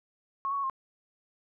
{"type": "tone with pitch steps", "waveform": "sine", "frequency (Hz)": [1092, 1119, 1111, 1065], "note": ["C#6", "C#6", "C#6", "C6"], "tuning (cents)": [-26, 16, 4, 30], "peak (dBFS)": -28, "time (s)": [0.45, 0.698], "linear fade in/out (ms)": 0, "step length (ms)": 62, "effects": []}